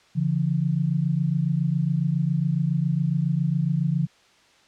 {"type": "tone pair together", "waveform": "sine", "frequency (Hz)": [142.25, 169.5], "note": ["C#3", "E3"], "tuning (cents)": [45, 49], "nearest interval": "minor third", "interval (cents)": 304, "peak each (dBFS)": -23, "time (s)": [0.15, 4.07], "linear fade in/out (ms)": 20, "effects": ["white hiss -57 dBFS RMS until 4.67 s", "low-pass 5000 Hz 12 dB/octave"]}